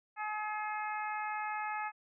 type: harmonic tone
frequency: 425 Hz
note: G#4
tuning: 40 cents sharp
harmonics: 2 / 3 / 4 / 5 / 6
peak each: -37 / -41 / -43 / -45 / -47 dBFS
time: 0.16-1.92 s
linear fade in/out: 50 ms
effects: none